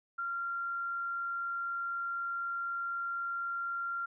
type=tone; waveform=sine; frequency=1382 Hz; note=F6; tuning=19 cents flat; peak=-33 dBFS; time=0.18-4.06 s; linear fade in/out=10 ms; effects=none